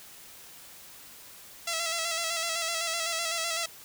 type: tone with vibrato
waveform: 5% pulse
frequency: 665 Hz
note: E5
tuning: 15 cents sharp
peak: -17 dBFS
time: 1.67-3.66 s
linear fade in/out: 5 ms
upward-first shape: square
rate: 7.9 Hz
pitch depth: 36 cents each way
effects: white hiss -49 dBFS RMS until 3.84 s